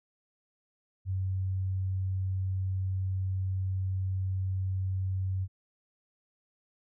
sine tone, 94.5 Hz, F#2, 37 cents sharp, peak -28 dBFS, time 1.05-5.48 s, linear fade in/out 50 ms, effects none

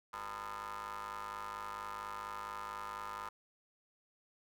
25% pulse ring-modulated tone, 104.3 Hz, G#2, 8 cents sharp, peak -35 dBFS, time 0.13-3.29 s, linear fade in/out 5 ms, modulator 1120 Hz, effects none

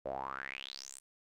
sawtooth tone with band-pass filter sweep, 66.9 Hz, C2, 39 cents sharp, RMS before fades -43 dBFS, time 0.05-1 s, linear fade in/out 10 ms, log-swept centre 540 to 9400 Hz, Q 7.7, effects none

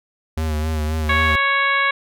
square tone with vibrato, 77.78 Hz, D#2, in tune, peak -20 dBFS, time 0.37-1.36 s, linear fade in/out 5 ms, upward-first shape sine, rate 3.8 Hz, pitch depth 43 cents each way
harmonic tone, 554.4 Hz, C#5, in tune, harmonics 1 / 2 / 3 / 4 / 5 / 6 / 7, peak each -30 / -20 / -20 / -20 / -30 / -31 / -31 dBFS, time 1.09-1.91 s, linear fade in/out 5 ms
effects none

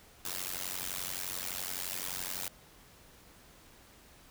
white noise with amplitude modulation, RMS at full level -34 dBFS, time 0.25-2.48 s, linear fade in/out 2 ms, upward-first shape sine, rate 91.7 Hz, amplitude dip 100%, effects pink hiss -58 dBFS RMS until 4.3 s

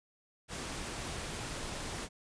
pink noise, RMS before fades -40 dBFS, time 0.48-2.09 s, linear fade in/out 50 ms, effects resampled to 22050 Hz

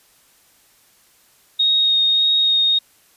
sine tone with vibrato, 3729 Hz, A#7, in tune, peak -13 dBFS, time 1.59-2.79 s, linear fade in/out 10 ms, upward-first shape sine, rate 1.7 Hz, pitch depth 10 cents each way, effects white hiss -55 dBFS RMS until 3.16 s + resampled to 32000 Hz

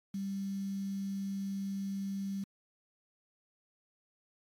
sine tone with quantisation, 196.1 Hz, G3, 1 cent sharp, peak -34 dBFS, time 0.14-2.44 s, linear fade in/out 5 ms, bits 9, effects AAC 64 kbps

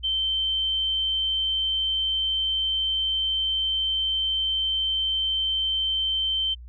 sine tone, 3106 Hz, G7, 17 cents flat, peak -22 dBFS, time 0.03-6.55 s, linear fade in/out 20 ms, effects added 60 Hz sine -39 dBFS peak until 6.68 s

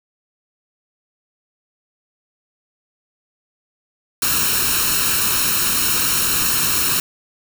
white noise with comb filter, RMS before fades -18 dBFS, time 4.22-7 s, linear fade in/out 2 ms, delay 0.73 ms, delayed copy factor +0.7, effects none

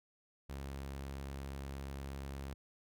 sawtooth tone, 68.5 Hz, C#2, 20 cents flat, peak -38 dBFS, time 0.49-2.54 s, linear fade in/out 10 ms, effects none

